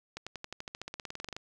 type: accelerating click train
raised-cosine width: 0.2 ms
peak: -22 dBFS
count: 20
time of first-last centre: 0.17-1.365 s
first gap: 96 ms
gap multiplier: 0.95
effects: none